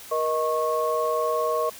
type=tone cluster; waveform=sine; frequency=475.3 / 626 / 1096 Hz; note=A#4 / D#5 / C#6; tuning=+34 / +10 / -20 cents; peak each=-26 dBFS; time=0.11-1.7 s; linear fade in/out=10 ms; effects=white hiss -43 dBFS RMS until 1.79 s